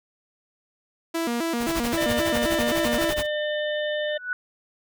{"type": "tone with vibrato", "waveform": "sawtooth", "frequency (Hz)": 280, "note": "C#4", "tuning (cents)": 18, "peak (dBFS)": -20, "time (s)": [1.14, 3.11], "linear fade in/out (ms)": 10, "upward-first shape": "square", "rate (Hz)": 3.8, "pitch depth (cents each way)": 290}
{"type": "noise with tremolo", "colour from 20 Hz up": "pink", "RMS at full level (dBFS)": -28, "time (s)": [1.59, 3.27], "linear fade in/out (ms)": 50, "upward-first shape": "sine", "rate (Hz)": 12, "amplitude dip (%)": 95}
{"type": "harmonic tone", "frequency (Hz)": 601, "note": "D5", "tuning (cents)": 40, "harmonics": [1, 3, 5, 6], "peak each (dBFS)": [-25, -31, -36, -37], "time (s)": [1.97, 4.18], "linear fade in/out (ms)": 10}
{"type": "tone with exponential growth", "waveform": "sine", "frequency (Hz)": 1480, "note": "F#6", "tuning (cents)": 0, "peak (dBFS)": -21, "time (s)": [4.07, 4.33], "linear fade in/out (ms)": 1, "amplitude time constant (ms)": 56}
{"effects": []}